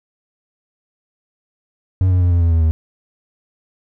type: tone with pitch steps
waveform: triangle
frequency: 93.2 / 90.81 / 88.48 / 86.21 / 84 / 81.84 / 79.74 Hz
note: F#2 / F#2 / F2 / F2 / E2 / E2 / D#2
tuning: +13 / -32 / +23 / -22 / +33 / -12 / +43 cents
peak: -9 dBFS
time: 2.01-2.71 s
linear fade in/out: 0 ms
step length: 100 ms
effects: none

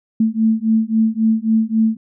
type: beating tone pair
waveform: sine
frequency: 220 / 223.7 Hz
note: A3 / A3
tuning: 0 / +29 cents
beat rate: 3.7 Hz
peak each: -16 dBFS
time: 0.2-1.97 s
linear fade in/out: 5 ms
effects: none

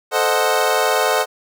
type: chord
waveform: 25% pulse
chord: A diminished seventh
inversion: none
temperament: equal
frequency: 440 / 523.3 / 622.3 / 740 Hz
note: A4 / C5 / Eb5 / Gb5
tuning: 0 / 0 / 0 / 0 cents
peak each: -17 dBFS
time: 0.11-1.26 s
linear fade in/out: 50 ms
effects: none

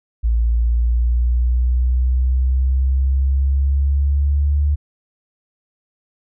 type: exponential sweep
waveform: sine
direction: up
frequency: 56.7 to 73.2 Hz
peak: -13 dBFS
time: 0.23-4.76 s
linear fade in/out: 20 ms
effects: none

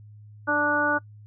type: harmonic tone with a mistuned harmonic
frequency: 293.7 Hz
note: D4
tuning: in tune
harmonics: 1 / 2 / 3 / 4 / 5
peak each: -29 / -28 / -29 / -29 / -23 dBFS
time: 0.47-0.99 s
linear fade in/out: 20 ms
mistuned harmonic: 1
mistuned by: +15 cents
effects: noise-tail reverb RT60 0.1 s tail -23 dB re dry + added 105 Hz sine -44 dBFS peak until 1.26 s

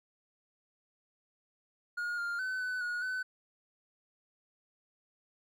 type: tone with pitch steps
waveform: triangle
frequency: 1432 / 1402 / 1516 / 1502 / 1450 / 1510 Hz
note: F6 / F6 / F#6 / F#6 / F#6 / F#6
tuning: +43 / +6 / +42 / +26 / -35 / +35 cents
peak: -31 dBFS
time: 1.97-3.23 s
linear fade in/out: 10 ms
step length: 210 ms
effects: none

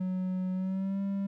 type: tone with pitch glide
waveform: triangle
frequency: 185 to 197.14 Hz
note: F#3 to G3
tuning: 0 to +10 cents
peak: -27 dBFS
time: 0-1.27 s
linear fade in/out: 10 ms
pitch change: +110 cents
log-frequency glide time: 0.53-1.01 s
effects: none

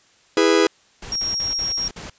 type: chord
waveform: 45% pulse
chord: E major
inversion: none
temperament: just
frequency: 329.6 / 412 / 494.4 Hz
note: E4 / G#4 / B4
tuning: 0 / -14 / +2 cents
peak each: -18 / -17 / -20 dBFS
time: 0.37-0.67 s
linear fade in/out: 2 ms
type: noise bursts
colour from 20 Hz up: pink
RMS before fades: -35 dBFS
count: 6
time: 1.02-2.1 s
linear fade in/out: 5 ms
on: 140 ms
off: 48 ms
type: tone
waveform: sine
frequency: 5588 Hz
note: F8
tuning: in tune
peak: -21 dBFS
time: 1.12-1.88 s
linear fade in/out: 2 ms
effects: white hiss -56 dBFS RMS until 2.18 s + resampled to 16000 Hz

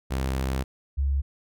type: tone pair in turn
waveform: sawtooth / sine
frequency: 65.9 / 69.1 Hz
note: C2 / C#2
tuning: +13 / -5 cents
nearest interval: minor second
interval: 82 cents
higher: second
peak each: -21 dBFS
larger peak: neither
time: 0.1-0.64 / 0.97-1.22 s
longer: first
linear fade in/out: 20 ms
effects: none

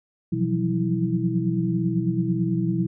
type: tone cluster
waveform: sine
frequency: 124.6 / 168 / 176.5 / 186.1 / 326.1 Hz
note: B2 / E3 / F3 / F#3 / E4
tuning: +16 / +33 / +19 / +10 / -19 cents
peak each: -27 dBFS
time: 0.32-2.87 s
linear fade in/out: 10 ms
effects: none

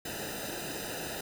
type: noise with comb filter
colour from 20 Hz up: pink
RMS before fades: -38 dBFS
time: 0.05-1.21 s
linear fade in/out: 5 ms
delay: 0.9 ms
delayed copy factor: -0.9
effects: none

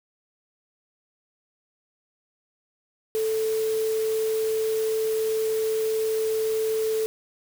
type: tone in noise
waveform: sine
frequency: 440 Hz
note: A4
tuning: in tune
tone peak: -22 dBFS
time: 3.15-7.06 s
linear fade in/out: 0 ms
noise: white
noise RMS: -38 dBFS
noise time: 3.15-7.06 s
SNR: +13 dB
effects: none

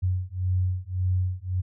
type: beating tone pair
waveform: sine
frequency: 91 / 92.8 Hz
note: F#2 / F#2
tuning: -28 / +6 cents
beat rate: 1.8 Hz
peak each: -26 dBFS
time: 0.02-1.62 s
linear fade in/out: 20 ms
effects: none

